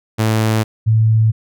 sawtooth / sine tone pair in turn, 110 / 110.7 Hz, A2 / A2, 0 / +11 cents, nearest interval unison, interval 11 cents, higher second, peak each -9 dBFS, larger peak neither, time 0.18-0.64 / 0.86-1.32 s, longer neither, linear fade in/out 20 ms, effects none

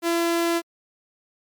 sawtooth tone, 338.1 Hz, E4, 44 cents sharp, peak -16 dBFS, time 0.02-0.62 s, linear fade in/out 50 ms, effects MP3 96 kbps

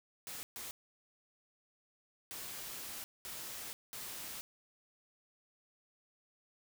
white noise bursts at uneven times, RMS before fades -45 dBFS, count 5, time 0.27-0.43 / 0.56-0.71 / 2.31-3.04 / 3.25-3.73 / 3.93-4.41 s, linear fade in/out 0 ms, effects none

